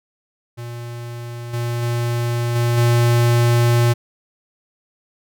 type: tone with level steps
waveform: square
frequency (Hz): 119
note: A#2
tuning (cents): +36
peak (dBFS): -29 / -21 / -19 / -16 / -13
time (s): 0.57-3.94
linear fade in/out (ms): 20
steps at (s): 1.53 / 1.82 / 2.55 / 2.77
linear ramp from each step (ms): 10
effects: none